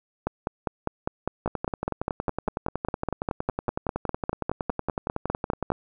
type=two click trains; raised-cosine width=1 ms; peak=-11 / -13 dBFS; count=28 / 47; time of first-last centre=0.27-5.703 / 1.46-5.719 s; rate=4.97 / 10.8 Hz; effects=none